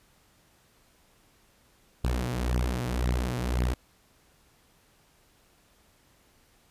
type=beating tone pair; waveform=sawtooth; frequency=60.4 / 62.3 Hz; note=B1 / B1; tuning=-38 / +16 cents; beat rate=1.9 Hz; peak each=-25 dBFS; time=2.04-3.74 s; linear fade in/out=5 ms; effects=pink hiss -63 dBFS RMS until 6.7 s + resampled to 32000 Hz